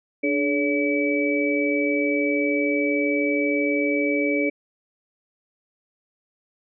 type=tone cluster; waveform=sine; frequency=292.7 / 425.5 / 565 / 2293 Hz; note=D4 / G#4 / C#5 / D7; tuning=-6 / +42 / +33 / -42 cents; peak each=-23 / -27 / -26 / -25 dBFS; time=0.23-4.5 s; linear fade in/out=10 ms; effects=none